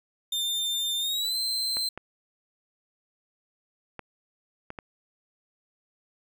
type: tone with pitch glide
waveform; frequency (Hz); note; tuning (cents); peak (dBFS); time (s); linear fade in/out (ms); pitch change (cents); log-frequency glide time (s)
40% pulse; 3598 to 4109; A7 to C8; +38 to -32; -25; 0.32-1.89; 5; +230; 0.99-1.37
type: clicks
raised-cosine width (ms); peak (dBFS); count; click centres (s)
0.5; -22; 5; 1.769 / 1.976 / 3.993 / 4.704 / 4.788
effects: none